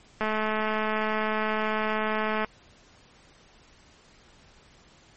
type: click train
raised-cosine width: 0.5 ms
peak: -13 dBFS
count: 484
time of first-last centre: 0.21-2.446 s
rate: 216 Hz
effects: pink hiss -56 dBFS RMS until 5.16 s + MP3 32 kbps